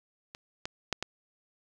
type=clicks; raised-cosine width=0.2 ms; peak=-25 / -17 / -11 / -15 dBFS; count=4; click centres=0.349 / 0.655 / 0.927 / 1.026 s; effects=8-bit